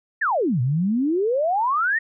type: exponential two-way sweep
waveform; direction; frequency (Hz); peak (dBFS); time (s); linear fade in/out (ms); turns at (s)
sine; down then up; 1900 to 117.4 to 1900; -18; 0.21-1.99; 10; 0.61
effects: none

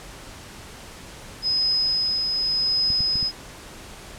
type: tone with tremolo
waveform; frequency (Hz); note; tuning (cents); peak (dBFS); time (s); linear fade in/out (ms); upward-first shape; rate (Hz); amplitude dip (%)
sine; 5060; D#8; +28; -18; 1.42-3.32; 50; triangle; 0.88; 35
type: clicks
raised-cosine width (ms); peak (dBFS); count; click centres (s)
5; -20; 4; 2.903 / 3.006 / 3.156 / 3.228
effects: pink hiss -41 dBFS RMS until 4.18 s + low-pass 10000 Hz 12 dB/octave

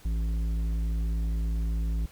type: tone with tanh clipping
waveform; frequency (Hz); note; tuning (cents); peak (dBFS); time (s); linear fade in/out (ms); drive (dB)
sine; 55.1; A1; +3; -27; 0.05-2.06; 5; 10
effects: pink hiss -54 dBFS RMS until 2.11 s

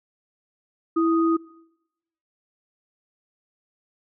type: tone pair together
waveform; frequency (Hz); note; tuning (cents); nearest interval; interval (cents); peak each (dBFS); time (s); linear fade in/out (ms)
sine; 329.6 / 1244.4; E4 / D#6; 0 / 0; octave + major seventh; 2300; -18 / -26; 0.96-1.37; 10
effects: noise-tail reverb RT60 0.9 s tail -22 dB re dry

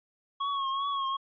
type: tone with vibrato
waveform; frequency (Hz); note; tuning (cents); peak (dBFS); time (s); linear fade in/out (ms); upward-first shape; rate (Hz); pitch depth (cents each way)
square; 1100; C#6; -14; -29; 0.4-1.17; 10; triangle; 2.6; 54
effects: resampled to 11025 Hz

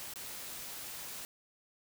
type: noise with dropouts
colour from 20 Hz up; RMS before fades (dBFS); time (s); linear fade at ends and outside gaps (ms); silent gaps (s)
white; -44; 0-1.25; 0; 0.137-0.158
effects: none

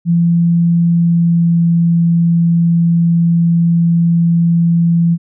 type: tone with pitch glide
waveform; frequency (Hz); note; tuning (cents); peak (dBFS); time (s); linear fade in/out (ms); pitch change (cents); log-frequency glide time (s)
sine; 170 to 168.92; F3 to E3; -46 to +43; -8; 0.05-5.18; 50; -11; 0.89-1.61
effects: none

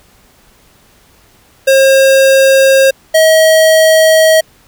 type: tone pair in turn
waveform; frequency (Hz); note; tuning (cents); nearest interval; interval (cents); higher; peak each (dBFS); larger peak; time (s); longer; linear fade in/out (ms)
square; 537 / 637.5; C5 / D#5; +45 / +42; minor third; 297; second; -5; neither; 1.67-2.91 / 3.14-4.41; second; 10
effects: pink hiss -47 dBFS RMS until 4.67 s

